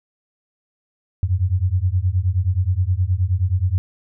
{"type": "beating tone pair", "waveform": "sine", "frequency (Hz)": [87.31, 96.81], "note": ["F2", "G2"], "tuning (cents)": [0, -21], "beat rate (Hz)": 9.5, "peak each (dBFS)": -19, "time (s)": [1.23, 3.78], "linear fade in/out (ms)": 0, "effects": []}